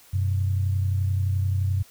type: tone pair together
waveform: sine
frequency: 94.2 / 125.74 Hz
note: F#2 / B2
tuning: +32 / +32 cents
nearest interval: perfect fourth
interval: 500 cents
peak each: -21 / -30 dBFS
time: 0.13-1.83 s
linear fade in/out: 10 ms
effects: white hiss -53 dBFS RMS until 1.9 s